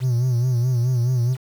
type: tone with vibrato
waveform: triangle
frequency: 123.47 Hz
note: B2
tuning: in tune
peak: -14 dBFS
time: 0-1.37 s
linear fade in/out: 50 ms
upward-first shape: sine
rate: 4.7 Hz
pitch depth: 84 cents each way
effects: tanh soft clip ceiling -10 dBFS + 7-bit